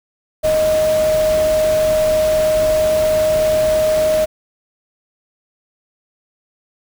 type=tone in noise; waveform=sine; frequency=622.3 Hz; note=D#5; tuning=in tune; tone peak=-12 dBFS; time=0.43-4.26 s; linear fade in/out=20 ms; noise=pink; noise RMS=-26 dBFS; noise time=0.43-4.26 s; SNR=+11 dB; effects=none